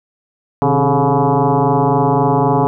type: tone with frequency modulation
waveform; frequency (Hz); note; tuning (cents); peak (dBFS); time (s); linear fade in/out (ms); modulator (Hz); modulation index
sine; 291.9; D4; -10; -10; 0.62-2.67; 0; 140; 5.2
effects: none